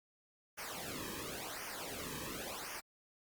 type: noise with flanger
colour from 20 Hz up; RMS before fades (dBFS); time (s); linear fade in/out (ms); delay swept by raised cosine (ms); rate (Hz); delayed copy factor
pink; -44; 0.57-2.81; 20; 0.25 to 1.45; 0.93; -0.85
effects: Opus 48 kbps